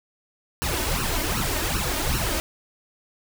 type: noise with flanger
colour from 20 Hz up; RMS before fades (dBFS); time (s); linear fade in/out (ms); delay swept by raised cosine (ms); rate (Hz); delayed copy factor
pink; -25; 0.62-2.4; 0; 0.71 to 3.31; 2.6; +0.85
effects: none